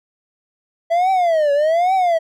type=tone with vibrato; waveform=triangle; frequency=659.3 Hz; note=E5; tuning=in tune; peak=-11 dBFS; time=0.9-2.19 s; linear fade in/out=20 ms; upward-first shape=triangle; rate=1.2 Hz; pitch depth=280 cents each way; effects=none